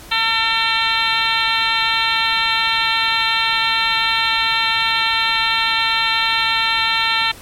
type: harmonic tone with a mistuned harmonic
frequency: 450.7 Hz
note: A4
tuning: 42 cents sharp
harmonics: 2 / 3 / 4 / 5 / 6 / 7 / 8 / 9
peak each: -23 / -23 / -23 / -23 / -23 / -23 / -23 / -23 dBFS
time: 0.11-7.32 s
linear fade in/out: 10 ms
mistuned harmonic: 5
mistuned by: +16 cents
effects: pink hiss -39 dBFS RMS until 7.41 s + MP3 64 kbps